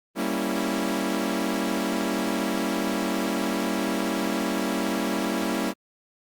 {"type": "chord", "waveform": "sawtooth", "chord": "G diminished seventh", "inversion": "none", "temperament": "equal", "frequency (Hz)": [196, 233.1, 277.2, 329.6], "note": ["G3", "Bb3", "Db4", "Fb4"], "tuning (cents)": [0, 0, 0, 0], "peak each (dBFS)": -26, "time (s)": [0.15, 5.74], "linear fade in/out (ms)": 50, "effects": ["Opus 32 kbps"]}